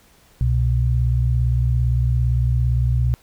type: tone pair together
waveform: sine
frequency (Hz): 64.9 / 122.51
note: C2 / B2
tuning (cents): -13 / -14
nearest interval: major seventh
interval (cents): 1099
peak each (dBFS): -18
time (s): 0.41-3.14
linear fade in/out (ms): 0
effects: pink hiss -54 dBFS RMS until 3.22 s